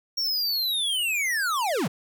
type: linear sweep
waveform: square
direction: down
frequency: 5588 to 116.54 Hz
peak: -24 dBFS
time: 0.17-1.88 s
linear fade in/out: 10 ms
effects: none